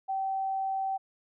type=tone; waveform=sine; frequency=772 Hz; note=G5; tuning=27 cents flat; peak=-28 dBFS; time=0.08-0.98 s; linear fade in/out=20 ms; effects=none